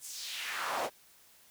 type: noise with high-pass filter sweep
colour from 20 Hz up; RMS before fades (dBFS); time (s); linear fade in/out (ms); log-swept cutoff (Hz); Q
brown; -37; 0-0.9; 50; 8800 to 550; 2.1
effects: white hiss -61 dBFS RMS until 1.5 s

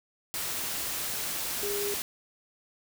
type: tone in noise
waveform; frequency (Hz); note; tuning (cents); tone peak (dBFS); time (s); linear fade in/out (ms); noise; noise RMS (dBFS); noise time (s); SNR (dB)
sine; 406.5; G#4; -37; -31; 1.63-1.94; 0; white; -33; 0.34-2.02; -1
effects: none

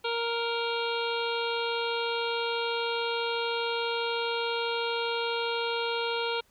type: harmonic tone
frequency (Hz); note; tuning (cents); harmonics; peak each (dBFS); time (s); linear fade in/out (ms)
466.2; A#4; 0; 1 / 2 / 3 / 5 / 6 / 7 / 8 / 9; -31 / -34 / -36 / -38 / -39 / -39 / -40 / -41; 0.04-6.41; 10
effects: pink hiss -65 dBFS RMS until 6.5 s

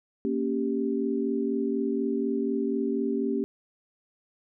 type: chord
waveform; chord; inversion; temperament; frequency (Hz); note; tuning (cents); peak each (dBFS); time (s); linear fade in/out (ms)
sine; G diminished; first; equal; 233.1 / 277.2 / 392; Bb3 / Db4 / G4; 0 / 0 / 0; -29; 0.25-3.44; 0
effects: none

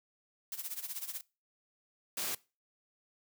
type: noise with tremolo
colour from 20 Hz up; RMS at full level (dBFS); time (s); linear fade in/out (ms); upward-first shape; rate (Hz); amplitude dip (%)
blue; -38; 0.52-1.21; 2; sine; 16; 80
type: noise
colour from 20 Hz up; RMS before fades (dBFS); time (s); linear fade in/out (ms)
white; -36; 2.17-2.35; 5
effects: noise-tail reverb RT60 0.3 s tail -22 dB re dry + high-pass 150 Hz 12 dB/octave

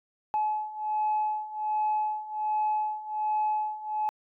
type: beating tone pair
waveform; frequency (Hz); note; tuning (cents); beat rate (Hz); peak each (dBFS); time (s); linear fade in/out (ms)
sine; 853 / 854.3; G#5 / G#5; +46 / +49; 1.3; -30 / -27; 0.34-4.09; 0
effects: tanh soft clip ceiling -20 dBFS

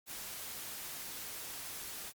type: noise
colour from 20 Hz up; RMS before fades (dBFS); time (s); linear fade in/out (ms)
white; -44; 0.06-2.13; 50
effects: Opus 48 kbps

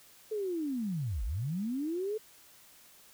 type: linear two-way sweep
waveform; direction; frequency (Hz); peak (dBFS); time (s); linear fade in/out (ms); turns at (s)
sine; down then up; 442.7 to 44.34 to 442.7; -31; 0.31-2.18; 10; 1.24
effects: white hiss -58 dBFS RMS until 3.13 s

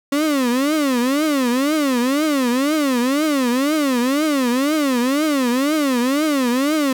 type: tone with vibrato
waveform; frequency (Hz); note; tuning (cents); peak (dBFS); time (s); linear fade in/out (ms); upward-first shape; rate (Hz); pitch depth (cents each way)
35% pulse; 273.7; C#4; -22; -14; 0.12-6.93; 5; triangle; 2; 270
effects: none

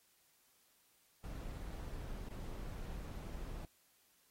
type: noise with dropouts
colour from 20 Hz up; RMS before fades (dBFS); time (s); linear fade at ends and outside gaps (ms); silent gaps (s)
brown; -45; 1.24-3.65; 1; 2.288-2.308
effects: white hiss -72 dBFS RMS until 4.3 s + AAC 48 kbps

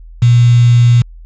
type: tone with quantisation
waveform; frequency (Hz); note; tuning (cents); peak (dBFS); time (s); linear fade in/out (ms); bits
sine; 120; B2; -49; -4; 0.22-1.02; 5; 4
effects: added 41 Hz sine -31 dBFS peak until 1.25 s + resampled to 16000 Hz

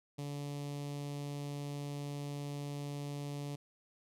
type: tone with notch filter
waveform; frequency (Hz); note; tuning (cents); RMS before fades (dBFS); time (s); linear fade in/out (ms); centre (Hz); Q
sawtooth; 143.7; D3; -37; -41; 0.18-3.56; 10; 1500; 0.87
effects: low-pass 12000 Hz 12 dB/octave

